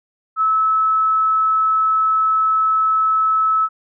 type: tone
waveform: sine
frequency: 1300 Hz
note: E6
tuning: 24 cents flat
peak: -13 dBFS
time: 0.36-3.69 s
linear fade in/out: 50 ms
effects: none